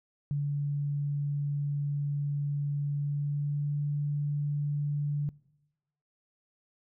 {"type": "tone with pitch glide", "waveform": "sine", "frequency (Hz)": [143.9, 145.66], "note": ["D3", "D3"], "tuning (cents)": [-35, -14], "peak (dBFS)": -27, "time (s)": [0.31, 5.29], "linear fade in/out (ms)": 0, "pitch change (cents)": 21, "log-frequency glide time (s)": [2.92, 3.8], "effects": ["noise-tail reverb RT60 1.0 s tail -23 dB re dry"]}